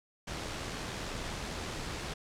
pink noise with amplitude modulation, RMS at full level -37 dBFS, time 0.27-2.14 s, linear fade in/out 10 ms, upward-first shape sine, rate 80.6 Hz, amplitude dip 30%, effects low-pass 7000 Hz 12 dB/octave

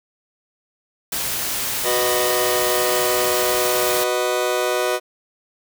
white noise, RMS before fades -24 dBFS, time 1.12-4.04 s, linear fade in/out 5 ms
sawtooth chord, B major, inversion second, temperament just, 370.4 / 493.9 / 617.4 Hz, F#4 / B4 / D#5, +2 / 0 / -14 cents, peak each -19 dBFS, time 1.83-5 s, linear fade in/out 50 ms
effects none

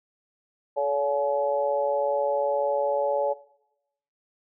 harmonic tone with a mistuned harmonic, 142 Hz, C#3, 42 cents sharp, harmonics 3 / 4 / 5 / 6, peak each -32 / -24 / -35 / -29 dBFS, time 0.76-3.34 s, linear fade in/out 20 ms, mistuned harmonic 3, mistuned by +22 cents, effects noise-tail reverb RT60 0.8 s tail -18 dB re dry

